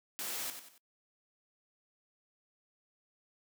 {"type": "noise with echo", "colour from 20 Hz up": "white", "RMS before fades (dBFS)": -39, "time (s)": [0.19, 0.5], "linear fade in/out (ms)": 0, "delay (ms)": 93, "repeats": 3, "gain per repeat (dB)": -8, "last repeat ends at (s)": 0.779, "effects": ["noise-tail reverb RT60 0.1 s tail -24 dB re dry", "high-pass 200 Hz 12 dB/octave"]}